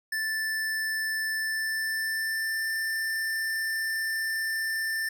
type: tone with pitch glide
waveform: square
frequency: 1760 to 1782.5 Hz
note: A6 to A6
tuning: 0 to +22 cents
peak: -28 dBFS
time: 0.12-5.09 s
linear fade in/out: 5 ms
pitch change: +22 cents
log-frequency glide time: 1.36-2.68 s
effects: none

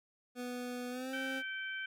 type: tone with pitch glide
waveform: 25% pulse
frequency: 246.9 to 266.2 Hz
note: B3 to C4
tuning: 0 to +30 cents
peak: -35 dBFS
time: 0.35-1.43 s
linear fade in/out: 50 ms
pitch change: +130 cents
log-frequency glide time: 0.9-1.14 s
type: harmonic tone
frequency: 773 Hz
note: G5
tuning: 24 cents flat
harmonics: 2 / 3 / 4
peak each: -39 / -45 / -47 dBFS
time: 1.13-1.86 s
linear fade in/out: 5 ms
effects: none

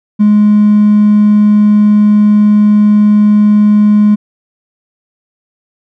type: tone with hard clipping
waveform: triangle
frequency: 209.1 Hz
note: G#3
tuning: 12 cents sharp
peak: -4 dBFS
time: 0.19-4.16 s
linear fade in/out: 20 ms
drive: 4 dB
effects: none

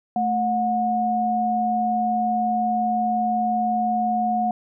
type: tone pair together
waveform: sine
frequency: 220 / 725.6 Hz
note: A3 / F#5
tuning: 0 / -34 cents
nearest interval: octave + major sixth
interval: 2066 cents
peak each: -25 / -20 dBFS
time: 0.16-4.51 s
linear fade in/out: 2 ms
effects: none

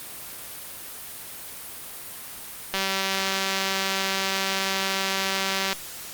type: click train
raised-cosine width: 0.2 ms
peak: -8 dBFS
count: 578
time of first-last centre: 2.74-5.73 s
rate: 193 Hz
effects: white hiss -38 dBFS RMS until 6.13 s + Opus 32 kbps

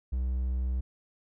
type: tone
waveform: triangle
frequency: 63.3 Hz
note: B1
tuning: 43 cents sharp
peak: -25 dBFS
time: 0.12-0.81 s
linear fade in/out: 10 ms
effects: none

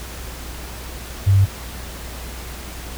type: tone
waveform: sine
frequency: 97.8 Hz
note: G2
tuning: 4 cents flat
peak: -10 dBFS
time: 1.26-1.46 s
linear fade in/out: 20 ms
effects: added 60 Hz sine -33 dBFS peak until 2.97 s + pink hiss -35 dBFS RMS until 2.97 s

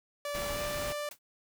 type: tone with pitch glide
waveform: sawtooth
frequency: 580 to 589.1 Hz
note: D5 to D5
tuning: -22 to +5 cents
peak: -30 dBFS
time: 0.25-1.09 s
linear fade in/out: 2 ms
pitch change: +27 cents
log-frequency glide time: 0.51-0.59 s
type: noise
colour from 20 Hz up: pink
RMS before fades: -39 dBFS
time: 0.34-0.93 s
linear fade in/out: 10 ms
type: noise with exponential decay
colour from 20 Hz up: white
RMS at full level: -40 dBFS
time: 1.11-1.19 s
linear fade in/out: 5 ms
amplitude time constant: 17 ms
effects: none

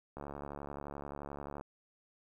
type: click train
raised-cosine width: 1 ms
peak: -29 dBFS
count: 104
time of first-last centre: 0.17-1.611 s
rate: 71.5 Hz
effects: 11-bit

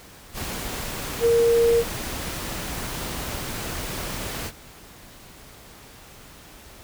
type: tone in noise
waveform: sine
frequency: 466.2 Hz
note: A#4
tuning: in tune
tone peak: -15 dBFS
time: 1.2-1.84 s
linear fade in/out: 50 ms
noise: pink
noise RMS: -31 dBFS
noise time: 0.33-4.52 s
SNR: +13 dB
effects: pink hiss -46 dBFS RMS until 6.83 s

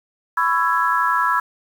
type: chord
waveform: sine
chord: C# minor seventh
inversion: third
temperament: just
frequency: 997.9 / 1108.7 / 1330.5 / 1663.1 Hz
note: B5 / C#6 / E6 / G#6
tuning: +18 / 0 / +16 / +2 cents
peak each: -20 / -24 / -20 / -22 dBFS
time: 0.37-1.4 s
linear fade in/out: 5 ms
effects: 7-bit

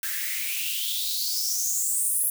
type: noise with high-pass filter sweep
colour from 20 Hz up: blue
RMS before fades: -27 dBFS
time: 0.03-2.3 s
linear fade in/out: 2 ms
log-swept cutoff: 1600 to 11000 Hz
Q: 6.5
effects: none

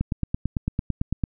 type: click train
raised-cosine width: 5 ms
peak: -11 dBFS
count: 12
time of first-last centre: 0.01-1.238 s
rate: 8.96 Hz
effects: none

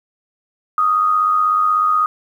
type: tone with amplitude modulation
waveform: sine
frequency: 1244.5 Hz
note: D#6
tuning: in tune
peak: -10 dBFS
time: 0.78-2.06 s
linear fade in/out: 2 ms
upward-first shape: sine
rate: 96.3 Hz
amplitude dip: 50%
effects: 8-bit

